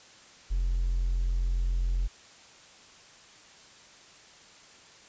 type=tone with hard clipping; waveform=triangle; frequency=43.67 Hz; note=F1; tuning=1 cent sharp; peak=-24 dBFS; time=0.5-2.08 s; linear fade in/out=20 ms; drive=2 dB; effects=white hiss -53 dBFS RMS until 5.08 s + resampled to 16000 Hz